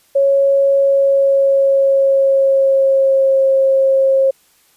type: tone with pitch glide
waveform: sine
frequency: 552 to 537.5 Hz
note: C#5 to C5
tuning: -7 to +47 cents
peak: -9 dBFS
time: 0.15-4.31 s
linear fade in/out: 10 ms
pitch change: -46 cents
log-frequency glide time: 0.78-3.45 s
effects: white hiss -54 dBFS RMS until 4.76 s + resampled to 32000 Hz